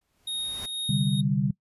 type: noise with exponential growth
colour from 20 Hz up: pink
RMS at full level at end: -39 dBFS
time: 0.01-0.66 s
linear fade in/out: 5 ms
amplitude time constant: 140 ms
type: tone with tremolo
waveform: square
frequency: 3729 Hz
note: A#7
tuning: in tune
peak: -28 dBFS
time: 0.27-1.21 s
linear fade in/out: 5 ms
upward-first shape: sine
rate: 2.1 Hz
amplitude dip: 45%
type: chord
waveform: sine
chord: C suspended second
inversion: none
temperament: equal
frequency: 130.81 / 146.83 / 196 Hz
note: C3 / D3 / G3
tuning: 0 / 0 / 0 cents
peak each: -27 / -25 / -26 dBFS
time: 0.89-1.51 s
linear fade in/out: 5 ms
effects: noise-tail reverb RT60 0.1 s tail -21 dB re dry + resampled to 32000 Hz